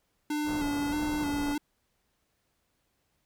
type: tone with vibrato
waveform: square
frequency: 293.7 Hz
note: D4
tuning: in tune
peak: -29 dBFS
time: 0.3-1.58 s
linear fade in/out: 5 ms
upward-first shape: square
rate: 1.6 Hz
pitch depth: 32 cents each way
type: low-pass noise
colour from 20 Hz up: pink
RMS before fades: -39 dBFS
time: 0.44-1.56 s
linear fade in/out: 50 ms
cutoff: 1300 Hz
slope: 24 dB/octave
effects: pink hiss -75 dBFS RMS until 3.25 s